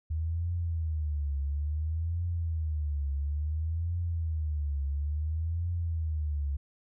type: tone with vibrato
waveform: sine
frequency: 77.78 Hz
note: D#2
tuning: in tune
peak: -28 dBFS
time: 0.1-6.57 s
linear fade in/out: 10 ms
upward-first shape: triangle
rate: 0.58 Hz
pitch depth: 200 cents each way
effects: none